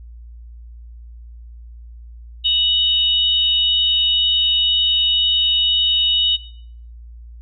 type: tone pair together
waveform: sine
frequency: 2960 / 3729 Hz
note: F#7 / A#7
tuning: 0 / 0 cents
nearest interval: major third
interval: 400 cents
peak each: -16 dBFS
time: 2.44-6.37 s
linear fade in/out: 20 ms
effects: noise-tail reverb RT60 0.6 s tail -17 dB re dry + added 58 Hz sine -35 dBFS peak until 7.41 s